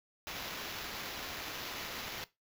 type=noise with sample-and-hold; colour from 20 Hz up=white; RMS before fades=-42 dBFS; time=0.27-2.24 s; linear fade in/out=0 ms; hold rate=8820 Hz; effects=noise-tail reverb RT60 0.2 s tail -17 dB re dry